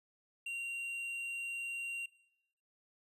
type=tone with tanh clipping; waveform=sine; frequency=2761 Hz; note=F7; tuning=20 cents flat; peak=-39 dBFS; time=0.46-2.06 s; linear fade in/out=5 ms; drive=7 dB; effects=noise-tail reverb RT60 0.9 s tail -21 dB re dry + resampled to 32000 Hz